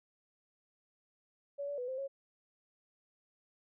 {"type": "tone with pitch steps", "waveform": "sine", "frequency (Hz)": [566, 574, 495.2, 521, 548], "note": ["C#5", "D5", "B4", "C5", "C#5"], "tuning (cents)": [36, -40, 5, -7, -20], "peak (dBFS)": -36, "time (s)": [1.58, 2.08], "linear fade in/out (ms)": 20, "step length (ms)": 100, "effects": []}